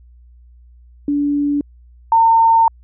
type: tone pair in turn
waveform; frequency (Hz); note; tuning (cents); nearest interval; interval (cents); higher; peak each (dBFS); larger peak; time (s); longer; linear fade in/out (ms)
sine; 288.4 / 909; D4 / A#5; -31 / -44; octave + minor sixth; 1987; second; -14 / -8; second; 1.08-1.61 / 2.12-2.68; second; 2
effects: added 60 Hz sine -42 dBFS peak until 2.83 s